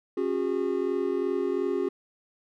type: tone cluster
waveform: triangle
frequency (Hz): 273.8 / 363.3 / 406.1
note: C#4 / F#4 / G#4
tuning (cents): -21 / -32 / -39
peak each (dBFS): -30 / -26 / -27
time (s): 0.17-1.89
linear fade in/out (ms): 5
effects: none